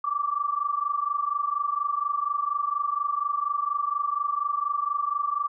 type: tone pair together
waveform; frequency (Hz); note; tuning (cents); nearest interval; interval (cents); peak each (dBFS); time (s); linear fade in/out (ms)
sine; 1151.8 / 1176; D6 / D6; -34 / +2; unison; 36; -27; 0.04-5.48; 5
effects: none